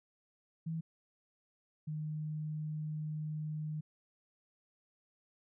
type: tone pair in turn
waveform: sine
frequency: 162.4 / 153.5 Hz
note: E3 / D#3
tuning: -26 / -23 cents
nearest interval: minor second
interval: 97 cents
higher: first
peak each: -35 / -36 dBFS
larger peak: first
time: 0.66-0.81 / 1.87-3.81 s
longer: second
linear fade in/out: 10 ms
effects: none